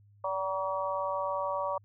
harmonic tone with a mistuned harmonic, 189.8 Hz, F#3, 44 cents sharp, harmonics 3 / 4 / 5 / 6, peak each -33 / -41 / -34 / -35 dBFS, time 0.24-1.78 s, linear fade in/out 5 ms, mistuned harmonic 3, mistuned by +21 cents, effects added 102 Hz sine -57 dBFS peak until 1.84 s

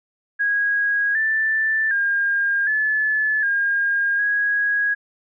sine tone with pitch steps, 1647 / 1766 / 1613 / 1727 / 1618 / 1655 Hz, G#6 / A6 / G6 / A6 / G#6 / G#6, -15 / +6 / +49 / -33 / -46 / -6 cents, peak -17 dBFS, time 0.39-4.95 s, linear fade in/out 20 ms, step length 760 ms, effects none

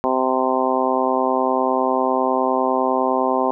harmonic tone, 129.9 Hz, C3, 12 cents flat, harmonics 2 / 3 / 4 / 5 / 6 / 7 / 8, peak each -24 / -24 / -24 / -24 / -24 / -24 / -24 dBFS, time 0.04-3.51 s, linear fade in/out 0 ms, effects none

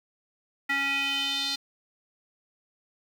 square tone with band-pass filter sweep, 277.2 Hz, C#4, in tune, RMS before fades -28 dBFS, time 0.69-1.56 s, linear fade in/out 10 ms, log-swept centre 2000 to 4200 Hz, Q 4.4, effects 8-bit

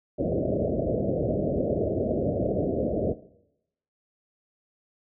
white low-pass noise, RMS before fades -26 dBFS, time 0.18-3.14 s, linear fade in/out 20 ms, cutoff 650 Hz, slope 96 dB/octave, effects noise-tail reverb RT60 0.8 s tail -17 dB re dry + high-pass 60 Hz 12 dB/octave

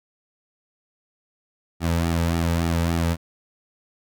sawtooth tone with flanger, 83.8 Hz, E2, 29 cents sharp, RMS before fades -22 dBFS, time 1.8-3.17 s, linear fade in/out 50 ms, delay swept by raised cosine 1.9 to 2.88 ms, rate 3.5 Hz, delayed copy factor -0.7, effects none

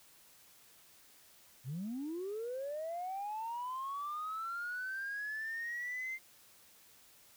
sine linear sweep, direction up, 116.54 to 2100 Hz, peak -36 dBFS, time 1.64-6.19 s, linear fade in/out 50 ms, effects tanh soft clip ceiling -34 dBFS + white hiss -62 dBFS RMS until 7.36 s

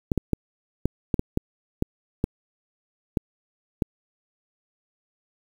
clicks, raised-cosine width 3 ms, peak -8 dBFS, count 11, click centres 0.118 / 0.177 / 0.333 / 0.856 / 1.142 / 1.194 / 1.374 / 1.824 / 2.241 / 3.172 / 3.822 s, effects 7-bit

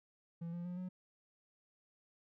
triangle tone with pitch steps, 168.4 / 173.13 / 178 / 183.01 Hz, E3 / F3 / F3 / F#3, +37 / -15 / +33 / -19 cents, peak -38 dBFS, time 0.41-0.89 s, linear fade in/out 10 ms, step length 120 ms, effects none

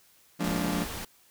40% pulse chord, Bb dominant seventh, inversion second, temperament just, 174.81 / 209.8 / 233.1 / 291.4 Hz, F3 / Ab3 / Bb3 / D4, +2 / +18 / 0 / -13 cents, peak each -30 / -33 / -36 / -32 dBFS, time 0.39-0.85 s, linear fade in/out 20 ms
pink noise, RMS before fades -37 dBFS, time 0.44-1.05 s, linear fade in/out 5 ms
effects white hiss -61 dBFS RMS until 1.3 s

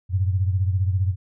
sine beating tone pair, 92.5 / 107.5 Hz, F#2 / A2, 0 / -40 cents, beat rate 15 Hz, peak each -19 / -26 dBFS, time 0.09-1.16 s, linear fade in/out 50 ms, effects none

